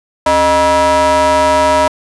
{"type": "ring-modulated tone", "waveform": "square", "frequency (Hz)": 173.3, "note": "F3", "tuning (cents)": -13, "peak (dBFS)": -6, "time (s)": [0.26, 1.88], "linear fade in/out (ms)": 5, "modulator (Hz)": 790, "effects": ["resampled to 24000 Hz"]}